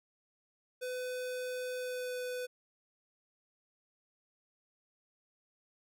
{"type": "tone with pitch glide", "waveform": "square", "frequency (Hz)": [503, 499.2], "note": ["B4", "B4"], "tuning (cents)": [32, 19], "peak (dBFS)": -37, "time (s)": [0.81, 2.47], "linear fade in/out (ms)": 20, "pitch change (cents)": -13, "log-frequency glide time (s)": [1.77, 2.22], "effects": []}